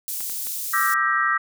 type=high-pass noise; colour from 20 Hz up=white; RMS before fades=-29 dBFS; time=0.08-0.94 s; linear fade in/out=0 ms; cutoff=6500 Hz; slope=12 dB/octave
type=clicks; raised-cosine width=0.3 ms; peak=-23 dBFS; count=3; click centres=0.206 / 0.298 / 0.47 s
type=chord; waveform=sine; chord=E half-diminished seventh; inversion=third; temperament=just; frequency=1186.7 / 1318.5 / 1582.2 / 1898.7 Hz; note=D6 / E6 / G6 / Bb6; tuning=+18 / 0 / +16 / +31 cents; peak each=-24 / -23 / -25 / -23 dBFS; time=0.73-1.38 s; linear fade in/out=10 ms
effects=none